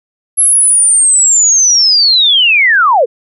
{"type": "linear sweep", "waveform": "sine", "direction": "down", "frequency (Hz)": [11175, 417.5], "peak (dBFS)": -5, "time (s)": [0.37, 3.06], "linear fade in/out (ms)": 20, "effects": []}